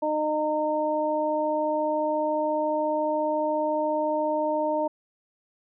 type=harmonic tone; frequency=305.7 Hz; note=D#4; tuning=30 cents flat; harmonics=1 / 2 / 3; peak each=-30 / -25 / -28 dBFS; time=0.02-4.88 s; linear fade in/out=10 ms; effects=none